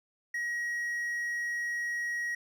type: tone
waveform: triangle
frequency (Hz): 1900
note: A#6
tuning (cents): +33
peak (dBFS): -29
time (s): 0.34-2.35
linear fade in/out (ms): 5
effects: none